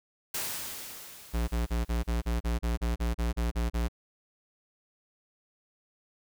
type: noise with exponential decay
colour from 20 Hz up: white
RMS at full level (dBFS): -32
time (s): 0.34-2.41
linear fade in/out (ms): 5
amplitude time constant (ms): 450
type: tone bursts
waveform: square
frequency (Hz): 58.27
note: A#1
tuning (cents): 0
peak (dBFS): -27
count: 14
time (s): 1.33-3.885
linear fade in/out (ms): 20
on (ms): 150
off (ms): 35
effects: none